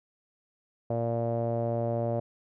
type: tone with low-pass filter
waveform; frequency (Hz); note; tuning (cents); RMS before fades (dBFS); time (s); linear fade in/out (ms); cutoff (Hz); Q
sawtooth; 116.54; A#2; 0; -29; 0.9-2.2; 5; 620; 6.4
effects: none